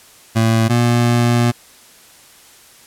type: tone pair in turn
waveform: 25% pulse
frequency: 112.9 / 119.61 Hz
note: A2 / A#2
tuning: +45 / +45 cents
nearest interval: minor second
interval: 100 cents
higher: second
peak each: -8 dBFS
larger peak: neither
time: 0.35-0.69 / 0.69-1.52 s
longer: second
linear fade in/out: 20 ms
effects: white hiss -45 dBFS RMS until 2.86 s + low-pass 12000 Hz 12 dB/octave